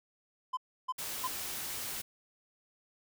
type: tone bursts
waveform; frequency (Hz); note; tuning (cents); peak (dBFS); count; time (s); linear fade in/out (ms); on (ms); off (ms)
triangle; 1023; C6; -39; -29; 3; 0.53-1.276; 10; 42; 310
type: noise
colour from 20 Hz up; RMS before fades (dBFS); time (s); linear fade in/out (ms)
white; -39; 0.98-2.02; 10
effects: none